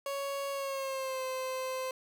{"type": "tone with pitch glide", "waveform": "30% pulse", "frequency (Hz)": [556, 518.8], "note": ["C#5", "C5"], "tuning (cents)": [5, -15], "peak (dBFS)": -31, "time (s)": [0.06, 1.91], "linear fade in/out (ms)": 2, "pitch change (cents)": -120, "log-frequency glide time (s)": [0.51, 1.24], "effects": []}